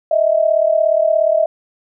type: tone pair together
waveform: sine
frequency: 622.3 / 659.3 Hz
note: D#5 / E5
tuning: 0 / 0 cents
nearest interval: minor second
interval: 100 cents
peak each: -14 dBFS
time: 0.11-1.46 s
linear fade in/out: 5 ms
effects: none